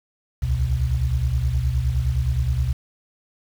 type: tone cluster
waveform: sine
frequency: 64.1 / 73.7 / 124 Hz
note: C2 / D2 / B2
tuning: -35 / +7 / +7 cents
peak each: -23 dBFS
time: 0.42-2.73 s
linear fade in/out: 10 ms
effects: 7-bit